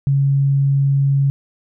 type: tone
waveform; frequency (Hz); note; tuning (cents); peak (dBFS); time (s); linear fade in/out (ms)
sine; 138.59; C#3; 0; -12; 0.07-1.3; 0
effects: none